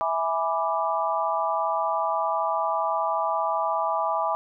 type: chord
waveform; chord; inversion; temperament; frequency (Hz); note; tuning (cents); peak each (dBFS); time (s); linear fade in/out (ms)
sine; E dominant seventh; none; equal with one note detuned; 655.8 / 830.6 / 987.8 / 1174.7; E5 / G#5 / B5 / D6; -9 / 0 / 0 / 0; -28; 0.01-4.35; 0
effects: none